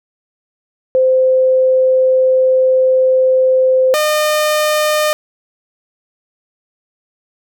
sine / sawtooth tone pair in turn, 518 / 607.8 Hz, C5 / D#5, -17 / -41 cents, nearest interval minor third, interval 276 cents, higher second, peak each -8 dBFS, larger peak neither, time 0.95-3.94 / 3.94-5.13 s, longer first, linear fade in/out 0 ms, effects none

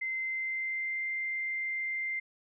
sine tone with pitch glide, 2072 to 2091 Hz, C7 to C7, -17 to -2 cents, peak -31 dBFS, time 0.01-2.2 s, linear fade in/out 10 ms, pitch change +15 cents, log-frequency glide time 0.18-1.05 s, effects none

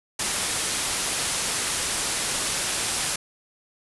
white low-pass noise, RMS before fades -27 dBFS, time 0.19-3.16 s, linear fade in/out 5 ms, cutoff 11000 Hz, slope 96 dB/octave, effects none

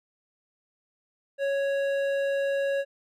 sine tone with hard clipping, 554.4 Hz, C#5, in tune, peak -26 dBFS, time 1.38-2.85 s, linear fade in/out 50 ms, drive 10 dB, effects none

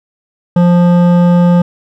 sine tone with hard clipping, 175.2 Hz, F3, 6 cents sharp, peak -7 dBFS, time 0.56-1.62 s, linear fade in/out 5 ms, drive 12 dB, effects none

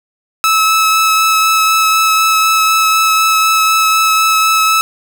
sawtooth tone with vibrato, 1300 Hz, E6, 24 cents flat, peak -5 dBFS, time 0.44-4.81 s, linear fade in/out 0 ms, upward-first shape sine, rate 4 Hz, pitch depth 9 cents each way, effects none

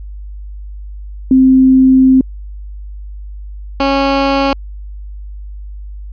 sine / 15% pulse tone pair in turn, 261.6 / 274.9 Hz, C4 / C#4, 0 / -14 cents, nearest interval minor second, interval 86 cents, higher second, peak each -4 dBFS, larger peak neither, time 1.31-2.21 / 3.8-4.53 s, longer first, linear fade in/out 2 ms, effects added 50 Hz sine -25 dBFS peak until 6.12 s + resampled to 11025 Hz

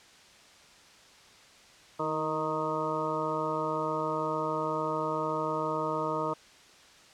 harmonic tone with a mistuned harmonic, 155.56 Hz, D#3, in tune, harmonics 1 / 2 / 3 / 4 / 6 / 7 / 8, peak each -40 / -37 / -35 / -35 / -35 / -38 / -35 dBFS, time 1.99-6.34 s, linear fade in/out 10 ms, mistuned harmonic 2, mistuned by +35 cents, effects white hiss -55 dBFS RMS until 7.13 s + low-pass 6000 Hz 12 dB/octave

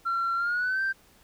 sine tone with pitch glide, 1364 to 1566.8 Hz, F6 to G6, -41 to -1 cents, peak -23 dBFS, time 0.05-0.93 s, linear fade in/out 20 ms, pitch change +240 cents, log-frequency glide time 0.36-0.82 s, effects tanh soft clip ceiling -22 dBFS + pink hiss -59 dBFS RMS until 1.23 s

